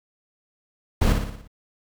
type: noise with echo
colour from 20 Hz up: brown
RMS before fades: -17 dBFS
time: 1.01-1.13 s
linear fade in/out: 10 ms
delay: 58 ms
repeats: 6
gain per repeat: -5 dB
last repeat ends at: 1.478 s
effects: none